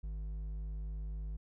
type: tone with hard clipping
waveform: triangle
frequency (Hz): 51.91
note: G#1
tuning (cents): 0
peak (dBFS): -39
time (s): 0.03-1.37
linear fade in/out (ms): 10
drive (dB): 9
effects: none